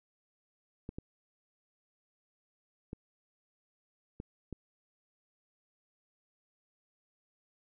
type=clicks; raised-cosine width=3 ms; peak=-27 dBFS; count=5; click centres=0.891 / 0.985 / 2.931 / 4.201 / 4.527 s; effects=none